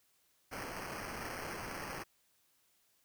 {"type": "noise with sample-and-hold", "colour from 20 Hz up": "white", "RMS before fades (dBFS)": -43, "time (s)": [0.51, 2.04], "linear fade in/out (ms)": 20, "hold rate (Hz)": 3675, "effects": ["white hiss -73 dBFS RMS until 3.04 s"]}